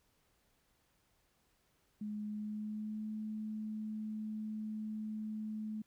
sine tone with pitch glide, 210.3 to 215.5 Hz, G#3 to A3, +22 to -36 cents, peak -38 dBFS, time 2.01-5.82 s, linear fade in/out 5 ms, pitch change +42 cents, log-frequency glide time 2.26-3.1 s, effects pink hiss -75 dBFS RMS until 5.86 s

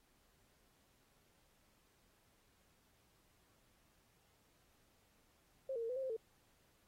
sine tone with pitch steps, 532 / 462.7 / 455.6 / 503 / 533 / 522 / 448 Hz, C5 / A#4 / A#4 / B4 / C5 / C5 / A4, +29 / -13 / -40 / +32 / +32 / -4 / +31 cents, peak -38 dBFS, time 5.69-6.166 s, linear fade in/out 5 ms, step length 68 ms, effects pink hiss -74 dBFS RMS until 6.87 s + AAC 48 kbps

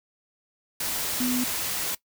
sine tone in noise, 249.3 Hz, B3, 16 cents sharp, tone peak -24 dBFS, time 1.2-1.44 s, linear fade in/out 5 ms, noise white, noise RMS -29 dBFS, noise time 0.8-1.95 s, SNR +2 dB, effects noise-tail reverb RT60 0.1 s tail -19 dB re dry

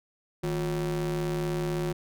square ring-modulated tone, 98.3 Hz, G2, 5 cents sharp, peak -25 dBFS, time 0.43-1.93 s, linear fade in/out 10 ms, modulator 257 Hz, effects none

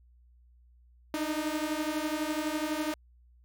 sawtooth beating tone pair, 301.2 / 313.2 Hz, D4 / D#4, +44 / +11 cents, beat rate 12 Hz, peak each -29 dBFS, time 1.14-2.94 s, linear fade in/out 2 ms, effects added 60 Hz sine -57 dBFS peak until 3.44 s

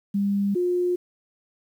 sine tone pair in turn, 200.2 / 356.7 Hz, G3 / F4, +37 / +37 cents, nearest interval minor seventh, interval 1000 cents, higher second, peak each -20 / -20 dBFS, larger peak neither, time 0.14-0.55 / 0.55-0.96 s, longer neither, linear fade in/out 10 ms, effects 9-bit

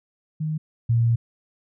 sine tone pair in turn, 155.5 / 116.49 Hz, D#3 / A#2, -1 / -1 cents, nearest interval perfect fourth, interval 500 cents, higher first, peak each -23 / -16 dBFS, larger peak second, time 0.4-0.58 / 0.89-1.16 s, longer second, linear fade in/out 10 ms, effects none

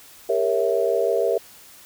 sine chord, G diminished seventh, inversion none, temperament equal with one note detuned, 399.5 / 466.2 / 554.4 / 659.3 Hz, G4 / Bb4 / Db5 / Fb5, +33 / 0 / 0 / 0 cents, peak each -24 / -22 / -25 / -24 dBFS, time 0.29-1.38 s, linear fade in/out 5 ms, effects white hiss -47 dBFS RMS until 1.85 s

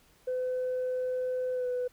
sine tone with pitch glide, 507 to 497.1 Hz, B4 to B4, +45 to +11 cents, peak -27 dBFS, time 0.27-1.88 s, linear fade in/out 10 ms, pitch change -34 cents, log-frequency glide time 1.53-1.67 s, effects tanh soft clip ceiling -26 dBFS + pink hiss -63 dBFS RMS until 1.92 s

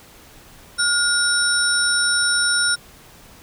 sine tone cluster, 1429 / 3837 / 5440 / 9110 Hz, F6 / A#7 / F8 / C#9, +39 / +49 / -46 / +46 cents, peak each -19 / -26 / -21 / -23 dBFS, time 0.78-2.76 s, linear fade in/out 20 ms, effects pink hiss -46 dBFS RMS until 3.42 s

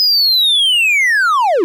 triangle linear sweep, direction down, 5070 to 309.6 Hz, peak -8 dBFS, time 0-1.64 s, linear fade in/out 0 ms, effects none

